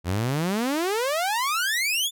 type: exponential sweep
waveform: sawtooth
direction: up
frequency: 82.41 to 3586 Hz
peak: -19 dBFS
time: 0.04-2.11 s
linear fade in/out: 50 ms
effects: none